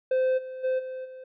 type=tone with level steps; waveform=triangle; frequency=517 Hz; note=C5; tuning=21 cents flat; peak=-19 / -33 / -21 / -31 / -38 dBFS; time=0.11-1.24 s; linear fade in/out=5 ms; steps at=0.37 / 0.63 / 0.78 / 1.04 s; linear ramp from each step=20 ms; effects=resampled to 8000 Hz